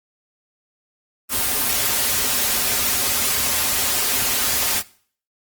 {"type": "noise with comb filter", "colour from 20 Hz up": "white", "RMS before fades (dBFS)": -20, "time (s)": [1.29, 4.83], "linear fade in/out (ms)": 50, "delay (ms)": 6.1, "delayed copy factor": -0.8, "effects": ["noise-tail reverb RT60 0.5 s tail -20 dB re dry", "Opus 24 kbps"]}